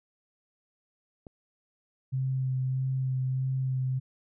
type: click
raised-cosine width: 2 ms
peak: -31 dBFS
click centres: 1.268 s
type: tone with vibrato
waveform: sine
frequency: 130.81 Hz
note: C3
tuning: in tune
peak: -26 dBFS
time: 2.12-4 s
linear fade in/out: 20 ms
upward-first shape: sine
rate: 1.6 Hz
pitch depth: 15 cents each way
effects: none